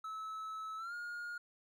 triangle tone with pitch glide, 1300 to 1425.9 Hz, E6 to F6, -24 to +36 cents, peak -39 dBFS, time 0.04-1.38 s, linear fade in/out 5 ms, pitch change +160 cents, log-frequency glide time 0.77-0.94 s, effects none

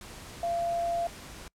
sine tone in noise, 685 Hz, F5, 34 cents flat, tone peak -27 dBFS, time 0.43-1.07 s, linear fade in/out 2 ms, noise pink, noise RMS -45 dBFS, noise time 0.01-1.48 s, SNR +15 dB, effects noise-tail reverb RT60 0.1 s tail -25 dB re dry + low-pass 11000 Hz 12 dB/octave

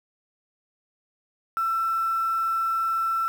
sine tone with quantisation, 1339 Hz, E6, 27 cents sharp, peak -22 dBFS, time 1.57-3.28 s, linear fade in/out 0 ms, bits 7, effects none

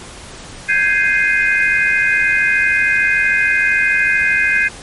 sine chord, Ab major seventh, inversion third, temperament equal, 1568 / 1661.2 / 2093 / 2489 Hz, G6 / Ab6 / C7 / Eb7, 0 / 0 / 0 / 0 cents, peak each -17 dBFS, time 0.68-4.69 s, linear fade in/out 20 ms, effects pink hiss -34 dBFS RMS until 4.82 s + MP3 48 kbps

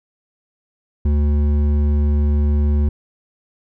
sine tone with hard clipping, 73.42 Hz, D2, in tune, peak -15 dBFS, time 1.05-2.89 s, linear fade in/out 5 ms, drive 9 dB, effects none

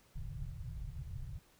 pink low-pass noise, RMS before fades -43 dBFS, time 0.15-1.39 s, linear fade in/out 5 ms, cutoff 160 Hz, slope 96 dB/octave, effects pink hiss -67 dBFS RMS until 1.59 s

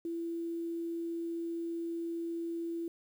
sine tone, 335.6 Hz, E4, 31 cents sharp, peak -34 dBFS, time 0.05-2.88 s, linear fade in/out 2 ms, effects 10-bit

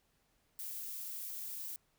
violet noise with amplitude modulation, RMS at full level -42 dBFS, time 0.59-1.76 s, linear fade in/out 0 ms, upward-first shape sine, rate 256 Hz, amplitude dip 25%, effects pink hiss -75 dBFS RMS until 1.98 s

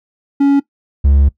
triangle tone pair in turn, 280 / 70 Hz, C#4 / C#2, +18 / +18 cents, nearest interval 2 octaves, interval 2400 cents, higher first, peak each -5 dBFS, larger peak neither, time 0.4-0.6 / 1.04-1.29 s, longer second, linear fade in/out 10 ms, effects noise-tail reverb RT60 0.1 s tail -19 dB re dry

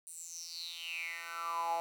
10% pulse tone with high-pass filter sweep, 167.9 Hz, E3, 32 cents sharp, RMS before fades -40 dBFS, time 0.07-1.8 s, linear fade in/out 0 ms, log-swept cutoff 9200 to 740 Hz, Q 8.6, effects none

